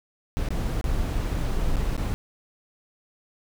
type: noise with dropouts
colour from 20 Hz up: brown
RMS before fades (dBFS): -25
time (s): 0.37-2.14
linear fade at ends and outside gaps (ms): 0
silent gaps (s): 0.487-0.505 / 0.812-0.842 / 1.758-1.768 / 1.966-1.977
effects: none